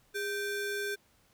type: ring-modulated tone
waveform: square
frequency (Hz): 984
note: B5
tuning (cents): -7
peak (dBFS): -30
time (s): 0.14-0.96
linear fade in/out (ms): 20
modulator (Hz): 575
effects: pink hiss -67 dBFS RMS until 1.33 s